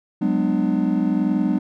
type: chord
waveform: triangle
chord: G# half-diminished seventh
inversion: third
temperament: just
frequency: 186.89 / 207.7 / 249.2 / 299 Hz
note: F#3 / G#3 / B3 / D4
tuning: +18 / 0 / +16 / +31 cents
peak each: -21 dBFS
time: 0.21-1.59 s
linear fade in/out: 10 ms
effects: none